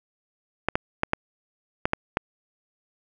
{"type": "clicks", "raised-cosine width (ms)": 0.5, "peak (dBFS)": -6, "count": 7, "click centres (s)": [0.686, 0.755, 1.034, 1.134, 1.855, 1.934, 2.171], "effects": []}